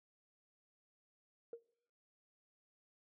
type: tone with exponential decay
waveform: sine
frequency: 466.3 Hz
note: A#4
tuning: 1 cent sharp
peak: -40 dBFS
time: 1.53-1.63 s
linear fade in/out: 2 ms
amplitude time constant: 21 ms
effects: noise-tail reverb RT60 0.8 s tail -24 dB re dry + tanh soft clip ceiling -37 dBFS